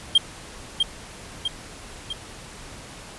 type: tone with echo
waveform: triangle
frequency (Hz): 3201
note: G7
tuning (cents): +36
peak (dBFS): -10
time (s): 0.15-0.18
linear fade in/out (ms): 5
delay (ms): 650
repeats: 3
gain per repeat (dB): -5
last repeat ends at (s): 2.13
effects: pink hiss -41 dBFS RMS until 3.18 s + resampled to 24000 Hz